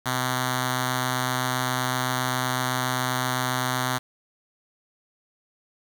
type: tone with notch filter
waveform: 5% pulse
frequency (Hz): 127.7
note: C3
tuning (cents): -42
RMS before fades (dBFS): -26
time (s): 0.05-3.99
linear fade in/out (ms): 20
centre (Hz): 450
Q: 0.9
effects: 7-bit